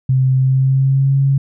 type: tone with pitch glide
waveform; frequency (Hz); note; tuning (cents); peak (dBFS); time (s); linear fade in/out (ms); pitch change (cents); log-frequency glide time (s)
sine; 130.81 to 137.15; C3 to C#3; 0 to -18; -10; 0.09-1.38; 5; +82; 0.36-1.17
effects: none